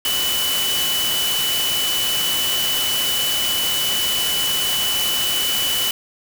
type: tone in noise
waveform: sine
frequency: 2978 Hz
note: F#7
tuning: 11 cents sharp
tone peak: -20 dBFS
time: 0.05-5.91 s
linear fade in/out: 2 ms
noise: white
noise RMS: -23 dBFS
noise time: 0.05-5.91 s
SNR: 0 dB
effects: none